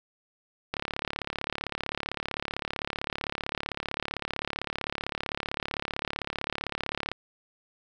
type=click train; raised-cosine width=0.3 ms; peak=-14 dBFS; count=228; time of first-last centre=0.74-7.116 s; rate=35.6 Hz; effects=none

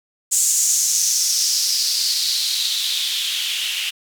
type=noise with band-pass filter sweep; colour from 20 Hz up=blue; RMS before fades=-20 dBFS; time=0.31-3.91 s; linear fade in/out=20 ms; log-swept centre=7400 to 2800 Hz; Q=4.1; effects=none

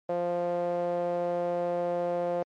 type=tone with band-pass filter; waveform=sawtooth; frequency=174.61 Hz; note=F3; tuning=in tune; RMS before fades=-29 dBFS; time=0.09-2.43 s; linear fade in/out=5 ms; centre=580 Hz; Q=5.3; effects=MP3 48 kbps

